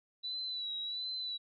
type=tone with vibrato; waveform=sine; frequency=3950 Hz; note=B7; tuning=in tune; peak=-36 dBFS; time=0.23-1.38 s; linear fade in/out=20 ms; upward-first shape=sine; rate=1.4 Hz; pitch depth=48 cents each way; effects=none